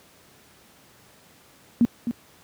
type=tone with echo; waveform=sine; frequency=236 Hz; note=A#3; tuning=22 cents sharp; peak=-13 dBFS; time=1.81-1.85 s; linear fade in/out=0 ms; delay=260 ms; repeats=1; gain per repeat=-9 dB; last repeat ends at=2.11 s; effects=pink hiss -54 dBFS RMS until 2.43 s + high-pass 100 Hz 12 dB/octave